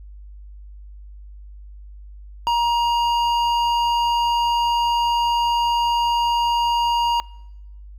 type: tone with hard clipping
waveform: sine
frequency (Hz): 945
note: A#5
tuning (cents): +23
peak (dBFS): -18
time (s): 2.47-7.2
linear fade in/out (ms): 0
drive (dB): 10
effects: noise-tail reverb RT60 1.0 s tail -25 dB re dry + added 50 Hz sine -37 dBFS peak until 7.98 s